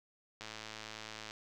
click train, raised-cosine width 0.2 ms, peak -27 dBFS, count 99, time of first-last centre 0.41-1.309 s, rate 109 Hz, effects none

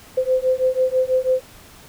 sine beating tone pair, 512 / 518.1 Hz, C5 / C5, -38 / -17 cents, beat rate 6.1 Hz, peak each -19 dBFS, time 0.17-1.41 s, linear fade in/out 10 ms, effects pink hiss -45 dBFS RMS until 1.88 s

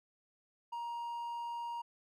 triangle tone, 942 Hz, A#5, 18 cents sharp, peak -36 dBFS, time 0.72-1.82 s, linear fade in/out 10 ms, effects none

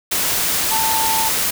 sine tone in noise, 890 Hz, A5, 20 cents sharp, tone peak -19 dBFS, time 0.71-1.29 s, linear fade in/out 10 ms, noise white, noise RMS -19 dBFS, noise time 0.11-1.51 s, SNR -3 dB, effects none

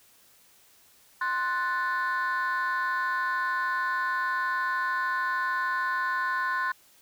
sine chord, F# diminished, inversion second, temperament equal, 1046.5 / 1480 / 1760 Hz, C6 / F#6 / A6, 0 / 0 / 0 cents, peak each -27 / -28 / -31 dBFS, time 1.21-6.72 s, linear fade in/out 5 ms, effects tanh soft clip ceiling -21 dBFS + white hiss -59 dBFS RMS until 7.01 s

